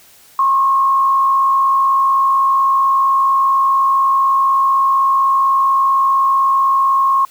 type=tone with frequency modulation; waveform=sine; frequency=1082 Hz; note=C#6; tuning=42 cents flat; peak=-10 dBFS; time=0.39-7.25 s; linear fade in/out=2 ms; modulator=55.8 Hz; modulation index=0.46; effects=white hiss -46 dBFS RMS until 7.3 s